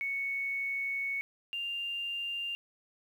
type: tone pair in turn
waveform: sine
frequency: 2217 / 2793 Hz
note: C#7 / F7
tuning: 0 / -1 cents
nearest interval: major third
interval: 399 cents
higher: second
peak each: -31 / -33 dBFS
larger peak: first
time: 0.01-1.21 / 1.53-2.55 s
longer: first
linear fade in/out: 0 ms
effects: 10-bit